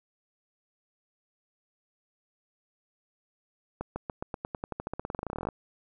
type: accelerating click train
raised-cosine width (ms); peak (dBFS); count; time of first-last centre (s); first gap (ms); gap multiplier
1; -19; 28; 3.81-5.488; 150; 0.92
effects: none